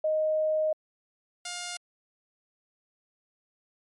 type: tone pair in turn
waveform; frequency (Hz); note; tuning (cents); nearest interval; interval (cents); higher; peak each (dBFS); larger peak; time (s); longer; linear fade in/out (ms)
sine / 5% pulse; 622.3 / 708.2; D#5 / F5; 0 / +24; major second; 224; second; -23; neither; 0.04-0.73 / 1.45-1.77; first; 5
effects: MP3 48 kbps